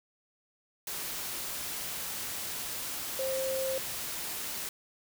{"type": "tone in noise", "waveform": "sine", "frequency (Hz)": 529, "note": "C5", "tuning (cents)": 19, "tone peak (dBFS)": -30, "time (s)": [3.19, 3.78], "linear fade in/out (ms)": 2, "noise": "white", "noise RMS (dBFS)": -37, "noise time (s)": [0.87, 4.69], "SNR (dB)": 4, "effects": []}